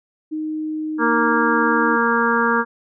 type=tone; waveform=sine; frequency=310.3 Hz; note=D#4; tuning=5 cents flat; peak=-22 dBFS; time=0.31-1.97 s; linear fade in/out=20 ms
type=harmonic tone; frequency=233.1 Hz; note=A#3; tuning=in tune; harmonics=1 / 2 / 4 / 5 / 6 / 7; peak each=-22 / -22 / -22 / -22 / -22 / -22 dBFS; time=0.98-2.65 s; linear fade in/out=50 ms
effects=none